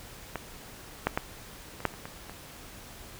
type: clicks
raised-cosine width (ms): 0.5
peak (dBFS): -17 / -9 / -11 / -27 / -9 / -30 / -23 / -26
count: 8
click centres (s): 0.357 / 1.07 / 1.175 / 1.804 / 1.853 / 1.939 / 2.055 / 2.296
effects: pink hiss -47 dBFS RMS until 3.19 s